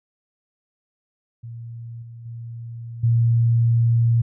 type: tone with level steps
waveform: sine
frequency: 116.54 Hz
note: A#2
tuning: in tune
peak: -32 / -36 / -31 / -14 dBFS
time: 1.43-4.22 s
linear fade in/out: 10 ms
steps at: 2.02 / 2.25 / 3.03 s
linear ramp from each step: 10 ms
effects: none